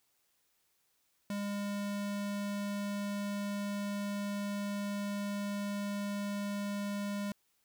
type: tone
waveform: square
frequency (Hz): 202.8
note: G#3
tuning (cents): -41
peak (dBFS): -35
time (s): 1.3-7.32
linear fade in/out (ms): 2
effects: white hiss -75 dBFS RMS until 7.64 s